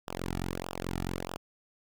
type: tone with flanger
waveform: sawtooth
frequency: 44.58 Hz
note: F1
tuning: 36 cents sharp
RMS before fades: -36 dBFS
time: 0.07-1.37 s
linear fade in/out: 10 ms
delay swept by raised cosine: 0.46 to 1.96 ms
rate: 1.6 Hz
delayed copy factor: -1
effects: none